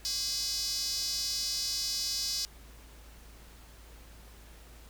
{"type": "tone with high-pass filter", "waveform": "square", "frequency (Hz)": 229.6, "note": "A#3", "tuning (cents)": -26, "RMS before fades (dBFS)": -33, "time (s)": [0.05, 2.45], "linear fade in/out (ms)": 0, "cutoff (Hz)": 4900, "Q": 5.1, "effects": ["added 55 Hz sine -51 dBFS peak until 4.89 s", "pink hiss -56 dBFS RMS until 4.89 s"]}